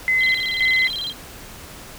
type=tone with tremolo; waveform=sine; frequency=2043 Hz; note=C7; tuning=42 cents flat; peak=-15 dBFS; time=0.08-0.88 s; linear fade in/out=0 ms; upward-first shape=square; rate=1.9 Hz; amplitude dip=60%
type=tone with vibrato; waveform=sine; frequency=3600 Hz; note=A7; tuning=39 cents sharp; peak=-24 dBFS; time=0.18-1.14 s; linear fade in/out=50 ms; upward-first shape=square; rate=18 Hz; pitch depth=200 cents each way
effects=pink hiss -39 dBFS RMS until 1.98 s